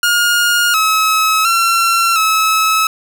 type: tone with pitch steps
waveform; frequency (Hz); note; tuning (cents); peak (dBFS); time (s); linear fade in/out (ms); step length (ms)
sawtooth; 1424 / 1286 / 1358 / 1294; F6 / E6 / F6 / E6; +33 / -43 / -49 / -32; -7; 0.03-2.87; 2; 710
effects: none